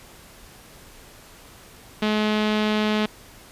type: tone with low-pass filter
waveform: sawtooth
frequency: 213.2 Hz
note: G#3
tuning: 46 cents sharp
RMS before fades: -22 dBFS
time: 2.02-3.06 s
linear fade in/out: 5 ms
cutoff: 3500 Hz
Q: 2
effects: pink hiss -47 dBFS RMS until 3.51 s + resampled to 32000 Hz